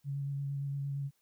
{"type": "tone with vibrato", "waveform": "sine", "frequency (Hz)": 140, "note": "C#3", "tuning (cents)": 18, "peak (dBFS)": -33, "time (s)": [0.04, 1.11], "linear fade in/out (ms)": 50, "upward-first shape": "square", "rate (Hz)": 8.7, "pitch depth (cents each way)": 13, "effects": ["white hiss -75 dBFS RMS until 1.21 s"]}